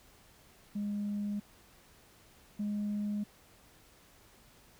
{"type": "tone pair in turn", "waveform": "sine", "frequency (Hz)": [205.4, 207.2], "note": ["G#3", "G#3"], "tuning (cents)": [-19, -4], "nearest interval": "unison", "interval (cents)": 15, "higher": "second", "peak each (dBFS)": [-31, -30], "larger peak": "second", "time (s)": [[0.75, 1.4], [2.59, 3.24]], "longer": "neither", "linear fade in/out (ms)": 10, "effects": ["tanh soft clip ceiling -29 dBFS", "pink hiss -61 dBFS RMS until 4.79 s"]}